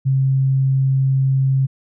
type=tone; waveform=sine; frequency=134 Hz; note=C3; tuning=42 cents sharp; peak=-13 dBFS; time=0.05-1.67 s; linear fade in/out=20 ms; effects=none